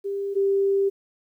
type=tone pair in turn; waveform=sine; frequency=397.7 / 394 Hz; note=G4 / G4; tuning=+25 / +9 cents; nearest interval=unison; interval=16 cents; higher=first; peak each=-25 / -18 dBFS; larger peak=second; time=0.04-0.35 / 0.35-0.9 s; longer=second; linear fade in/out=20 ms; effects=10-bit